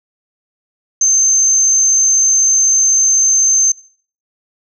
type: tone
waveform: sine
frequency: 6272 Hz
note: G8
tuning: in tune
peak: -8 dBFS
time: 1.01-3.72 s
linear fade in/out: 5 ms
effects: noise-tail reverb RT60 0.5 s tail -21 dB re dry